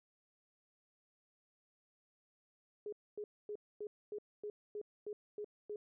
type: tone bursts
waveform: sine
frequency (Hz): 417.4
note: G#4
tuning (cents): +9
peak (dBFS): -40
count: 10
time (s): 2.86-5.76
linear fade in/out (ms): 2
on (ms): 65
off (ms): 250
effects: none